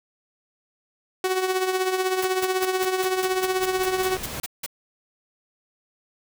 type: tone with tremolo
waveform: sawtooth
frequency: 373.5 Hz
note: F#4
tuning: 16 cents sharp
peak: -15 dBFS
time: 1.24-4.17 s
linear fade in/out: 2 ms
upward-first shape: triangle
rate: 16 Hz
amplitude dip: 65%
type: noise bursts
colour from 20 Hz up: white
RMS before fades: -30 dBFS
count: 13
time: 2.22-4.663 s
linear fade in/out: 5 ms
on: 31 ms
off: 170 ms
type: noise with exponential growth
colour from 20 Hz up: pink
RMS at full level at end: -31 dBFS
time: 2.46-4.4 s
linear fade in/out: 1 ms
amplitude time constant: 420 ms
effects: none